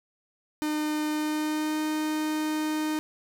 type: tone with pitch glide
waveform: 45% pulse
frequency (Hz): 304 to 308.2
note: D#4 to D#4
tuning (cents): -40 to -16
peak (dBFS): -26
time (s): 0.62-2.99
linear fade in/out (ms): 0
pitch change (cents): +24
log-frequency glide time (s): 1.1-1.8
effects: none